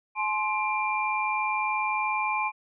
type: tone cluster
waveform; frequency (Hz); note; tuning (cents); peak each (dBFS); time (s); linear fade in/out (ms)
sine; 853 / 1050 / 2376; G#5 / C6 / D7; +46 / +6 / +20; -29; 0.15-2.52; 50
effects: none